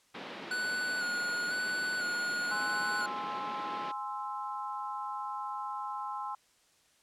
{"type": "band-pass noise", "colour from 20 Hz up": "pink", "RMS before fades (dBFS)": -44, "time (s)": [0.14, 3.92], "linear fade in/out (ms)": 10, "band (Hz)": [200, 3900], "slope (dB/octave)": 24}
{"type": "tone with vibrato", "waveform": "square", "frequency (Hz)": 1464, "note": "F#6", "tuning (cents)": -19, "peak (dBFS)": -32, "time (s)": [0.51, 3.06], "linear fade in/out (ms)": 2, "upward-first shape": "square", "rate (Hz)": 1, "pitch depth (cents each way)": 25}
{"type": "chord", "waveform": "sine", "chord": "Ab augmented", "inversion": "none", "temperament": "equal", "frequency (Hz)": [830.6, 1046.5, 1318.5], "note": ["Ab5", "C6", "E6"], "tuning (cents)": [0, 0, 0], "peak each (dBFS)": [-39, -38, -42], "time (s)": [2.51, 6.35], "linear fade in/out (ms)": 5}
{"effects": ["white hiss -67 dBFS RMS until 7.02 s", "low-pass 9000 Hz 12 dB/octave"]}